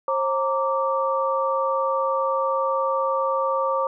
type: tone cluster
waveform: sine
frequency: 536 / 924 / 1165 Hz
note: C5 / A#5 / D6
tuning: +42 / -16 / -14 cents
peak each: -23 / -27 / -24 dBFS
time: 0.08-3.87 s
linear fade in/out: 2 ms
effects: none